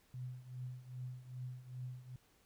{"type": "tone with tremolo", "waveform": "sine", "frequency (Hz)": 126.3, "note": "B2", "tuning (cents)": 39, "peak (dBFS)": -40, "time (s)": [0.14, 2.16], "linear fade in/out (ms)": 2, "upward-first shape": "triangle", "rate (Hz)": 2.5, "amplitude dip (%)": 85, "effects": ["pink hiss -71 dBFS RMS until 2.45 s"]}